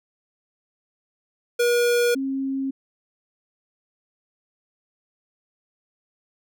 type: tone pair in turn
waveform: square / sine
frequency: 480 / 269.4 Hz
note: B4 / C#4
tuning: -49 / -49 cents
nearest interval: minor seventh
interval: 1000 cents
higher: first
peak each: -18 / -23 dBFS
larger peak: first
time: 1.59-2.15 / 2.15-2.71 s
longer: neither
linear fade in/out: 10 ms
effects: none